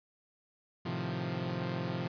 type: chord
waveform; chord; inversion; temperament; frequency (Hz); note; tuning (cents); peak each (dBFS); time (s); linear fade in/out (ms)
sawtooth; F dominant seventh; first; equal; 110 / 130.81 / 155.56 / 174.61; A2 / C3 / Eb3 / F3; 0 / 0 / 0 / 0; -38 / -34 / -38 / -33; 0.85-2.08; 10
effects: resampled to 11025 Hz